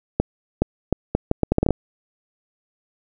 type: accelerating click train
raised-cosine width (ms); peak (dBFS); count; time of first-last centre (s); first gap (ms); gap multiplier
2; -3; 12; 0.2-1.707; 420; 0.73
effects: none